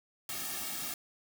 white noise with comb filter, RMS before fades -38 dBFS, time 0.29-0.94 s, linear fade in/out 2 ms, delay 2 ms, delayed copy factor -1, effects none

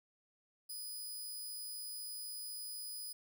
10% pulse tone, 4978 Hz, D#8, in tune, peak -36 dBFS, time 0.69-3.13 s, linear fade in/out 10 ms, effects none

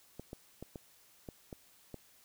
clicks, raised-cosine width 2 ms, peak -30 dBFS, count 7, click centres 0.196 / 0.331 / 0.626 / 0.758 / 1.288 / 1.528 / 1.943 s, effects white hiss -64 dBFS RMS until 2.24 s

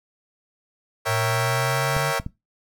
20% pulse chord, A# diminished seventh, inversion none, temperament equal, 466.2 / 554.4 / 659.3 / 784 Hz, A#4 / C#5 / E5 / G5, 0 / 0 / 0 / 0 cents, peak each -23 / -22 / -22 / -24 dBFS, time 1.05-2.2 s, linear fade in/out 20 ms
sine exponential sweep, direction up, 109.3 to 146.4 Hz, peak -25 dBFS, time 1.06-2.14 s, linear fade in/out 50 ms
clicks, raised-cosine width 5 ms, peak -17 dBFS, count 3, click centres 1.966 / 2.199 / 2.264 s
effects noise-tail reverb RT60 0.2 s tail -18 dB re dry

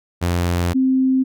sawtooth / sine tone pair in turn, 87.31 / 261.6 Hz, F2 / C4, 0 / 0 cents, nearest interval octave + perfect fifth, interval 1900 cents, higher second, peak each -13 dBFS, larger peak neither, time 0.21-0.74 / 0.74-1.24 s, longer first, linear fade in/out 20 ms, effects none

